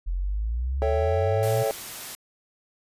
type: exponential sweep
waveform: sine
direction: up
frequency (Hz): 42 to 121.5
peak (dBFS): -24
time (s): 0.06-1.64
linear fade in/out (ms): 20
type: chord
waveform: triangle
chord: A dominant seventh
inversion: none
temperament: equal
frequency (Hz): 440 / 554.4 / 659.3 / 784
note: A4 / C#5 / E5 / G5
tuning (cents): 0 / 0 / 0 / 0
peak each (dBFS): -25 / -24 / -28 / -29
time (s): 0.82-1.71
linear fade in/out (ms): 0
type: noise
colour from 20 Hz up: white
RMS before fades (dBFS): -37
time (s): 1.43-2.15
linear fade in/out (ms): 0
effects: resampled to 32000 Hz